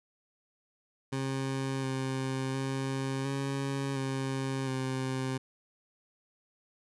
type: tone with pitch steps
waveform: 20% pulse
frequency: 134.3 / 132.5 / 134.3 / 137.4 / 134 / 131.3 Hz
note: C3 / C3 / C3 / C#3 / C3 / C3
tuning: +46 / +22 / +46 / -15 / +42 / +6 cents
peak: -26 dBFS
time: 1.12-5.38 s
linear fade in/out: 10 ms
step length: 710 ms
effects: resampled to 24000 Hz